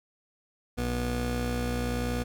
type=tone pair together; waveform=25% pulse; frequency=60.77 / 243.1 Hz; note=B1 / B3; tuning=-27 / -27 cents; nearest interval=2 octaves; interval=2400 cents; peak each=-27 dBFS; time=0.77-2.24 s; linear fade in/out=20 ms; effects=none